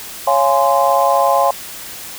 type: chord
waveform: sine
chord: Db major seventh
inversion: none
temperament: just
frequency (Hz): 554.4 / 693 / 831.5 / 1039.4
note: Db5 / F5 / Ab5 / C6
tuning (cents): 0 / -14 / +2 / -12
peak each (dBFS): -16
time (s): 0.27-1.51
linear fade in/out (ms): 5
effects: white hiss -31 dBFS RMS until 2.18 s